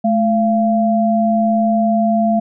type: tone pair together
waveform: sine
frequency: 216 / 685 Hz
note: A3 / F5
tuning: -32 / -34 cents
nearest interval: octave + minor sixth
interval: 1998 cents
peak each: -14 / -15 dBFS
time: 0.04-2.4 s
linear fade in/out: 10 ms
effects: none

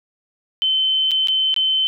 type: tone with dropouts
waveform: sine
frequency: 3071 Hz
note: G7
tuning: 36 cents flat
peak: -15 dBFS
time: 0.62-1.87 s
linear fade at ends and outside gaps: 0 ms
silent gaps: 1.11-1.116 / 1.273-1.284 / 1.542-1.563 s
effects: none

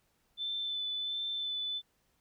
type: tone with vibrato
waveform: sine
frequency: 3520 Hz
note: A7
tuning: in tune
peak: -33 dBFS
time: 0.37-1.82 s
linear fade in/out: 50 ms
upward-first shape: sine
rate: 1.4 Hz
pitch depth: 15 cents each way
effects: pink hiss -74 dBFS RMS until 2.2 s

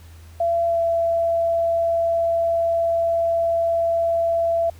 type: tone with pitch glide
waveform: sine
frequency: 677 to 670.8 Hz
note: E5 to E5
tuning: +46 to +30 cents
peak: -17 dBFS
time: 0.4-4.7 s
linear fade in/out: 5 ms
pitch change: -16 cents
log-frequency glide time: 0.68-0.79 s
effects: added 82 Hz sine -41 dBFS peak until 4.79 s + pink hiss -52 dBFS RMS until 4.79 s

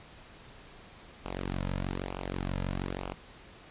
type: tone with flanger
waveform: sawtooth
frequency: 46.25 Hz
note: F#1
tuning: in tune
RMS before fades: -35 dBFS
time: 1.25-3.14 s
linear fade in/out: 0 ms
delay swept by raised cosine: 0.52 to 2.72 ms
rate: 1.1 Hz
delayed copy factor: -0.75
effects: pink hiss -52 dBFS RMS until 3.7 s + resampled to 8000 Hz

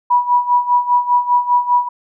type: tone with tremolo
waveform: sine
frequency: 976 Hz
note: B5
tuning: 21 cents flat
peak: -8 dBFS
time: 0.1-1.89 s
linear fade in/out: 10 ms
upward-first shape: sine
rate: 5 Hz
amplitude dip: 80%
effects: none

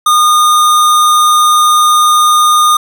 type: tone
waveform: square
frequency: 1222 Hz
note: D#6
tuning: 32 cents flat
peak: -6 dBFS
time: 0.06-2.77 s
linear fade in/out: 5 ms
effects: none

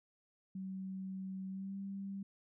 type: tone with pitch glide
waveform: sine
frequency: 190 to 196.36 Hz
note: F#3 to G3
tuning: +46 to +3 cents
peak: -40 dBFS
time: 0.55-2.23 s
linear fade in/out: 5 ms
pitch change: +57 cents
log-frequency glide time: 1.49-1.76 s
effects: none

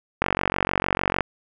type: click train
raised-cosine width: 0.5 ms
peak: -5 dBFS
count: 47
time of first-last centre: 0.22-1.207 s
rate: 46.6 Hz
effects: none

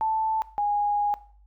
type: tone pair in turn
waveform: sine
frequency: 880 / 823.9 Hz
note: A5 / G#5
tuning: 0 / -14 cents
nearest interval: minor second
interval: 114 cents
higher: first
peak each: -22 dBFS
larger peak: neither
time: 0.01-0.42 / 0.58-1.14 s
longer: second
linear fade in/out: 0 ms
effects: noise-tail reverb RT60 0.5 s tail -18 dB re dry + added 50 Hz sine -52 dBFS peak until 1.46 s

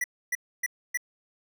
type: tone bursts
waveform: square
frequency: 1959 Hz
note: B6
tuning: 15 cents flat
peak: -26 dBFS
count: 4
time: 0.01-0.974 s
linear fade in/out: 5 ms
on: 31 ms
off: 280 ms
effects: none

